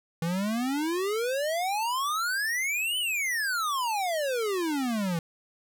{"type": "exponential two-way sweep", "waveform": "square", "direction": "up then down", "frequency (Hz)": [161.4, 3060, 161.4], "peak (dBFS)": -27, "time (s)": [0.22, 5.19], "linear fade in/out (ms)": 2, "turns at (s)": 2.98, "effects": []}